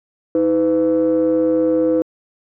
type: ring-modulated tone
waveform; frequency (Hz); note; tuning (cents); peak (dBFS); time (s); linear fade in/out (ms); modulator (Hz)
triangle; 92.5; F#2; 0; -7; 0.35-2.02; 0; 411
effects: tanh soft clip ceiling -7 dBFS